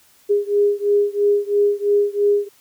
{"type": "beating tone pair", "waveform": "sine", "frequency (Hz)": [407.7, 410.7], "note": ["G#4", "G#4"], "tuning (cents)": [-32, -19], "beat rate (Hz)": 3, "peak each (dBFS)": [-17, -18], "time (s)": [0.29, 2.49], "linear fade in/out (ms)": 20, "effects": ["white hiss -54 dBFS RMS until 2.6 s"]}